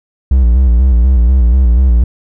triangle tone with vibrato, 61.74 Hz, B1, in tune, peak -3 dBFS, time 0.31-2.04 s, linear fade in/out 5 ms, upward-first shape square, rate 4.1 Hz, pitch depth 93 cents each way, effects none

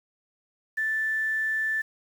sine tone with quantisation, 1760 Hz, A6, in tune, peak -24 dBFS, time 0.77-1.82 s, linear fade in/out 10 ms, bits 8, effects none

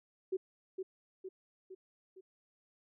sine tone with echo, 377.1 Hz, F#4, 33 cents sharp, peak -31 dBFS, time 0.32-0.37 s, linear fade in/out 10 ms, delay 460 ms, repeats 4, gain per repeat -5 dB, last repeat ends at 2.21 s, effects none

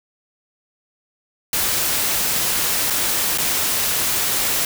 white noise with dropouts, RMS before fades -20 dBFS, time 1.53-4.65 s, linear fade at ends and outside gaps 2 ms, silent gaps 2.901-2.905 / 3.376-3.383 s, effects none

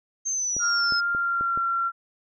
sine exponential sweep, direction down, 6380 to 5110 Hz, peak -24 dBFS, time 0.25-1.01 s, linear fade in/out 20 ms
clicks, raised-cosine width 2 ms, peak -24 dBFS, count 5, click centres 0.566 / 0.923 / 1.149 / 1.41 / 1.575 s
sine tone with pitch glide, 1396.9 to 1366.6 Hz, F6 to F6, 0 to -38 cents, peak -22 dBFS, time 0.59-1.92 s, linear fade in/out 50 ms, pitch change -38 cents, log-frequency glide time 1.1-1.59 s
effects none

